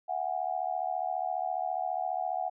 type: tone with amplitude modulation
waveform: sine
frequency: 737 Hz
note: F#5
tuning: 7 cents flat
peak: -25 dBFS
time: 0.08-2.5 s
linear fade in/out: 20 ms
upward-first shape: sine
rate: 74.7 Hz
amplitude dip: 100%
effects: none